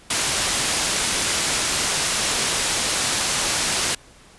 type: low-pass noise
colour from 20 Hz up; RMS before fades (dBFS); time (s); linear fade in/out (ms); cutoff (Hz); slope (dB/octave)
white; -22; 0.1-3.95; 5; 9300; 12
effects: pink hiss -49 dBFS RMS until 4.38 s + resampled to 24000 Hz